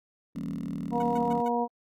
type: chord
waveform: sine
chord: E diminished seventh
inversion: none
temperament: equal with one note detuned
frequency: 164.81 / 196 / 230.7 / 277.2 Hz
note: E3 / G3 / Bb3 / Db4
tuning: 0 / 0 / -18 / 0 cents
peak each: -37 dBFS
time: 0.35-1.41 s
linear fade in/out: 10 ms
type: tone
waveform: 5% pulse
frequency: 40.29 Hz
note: E1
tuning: 39 cents flat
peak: -35 dBFS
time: 0.36-1.42 s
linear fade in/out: 0 ms
type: harmonic tone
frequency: 238.4 Hz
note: A#3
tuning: 39 cents sharp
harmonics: 1 / 2 / 3 / 4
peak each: -30 / -30 / -30 / -30 dBFS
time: 0.91-1.68 s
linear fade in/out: 50 ms
type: tone bursts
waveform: 15% pulse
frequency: 737 Hz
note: F#5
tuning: 7 cents flat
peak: -36 dBFS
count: 4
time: 1-1.482 s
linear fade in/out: 2 ms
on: 23 ms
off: 130 ms
effects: AAC 64 kbps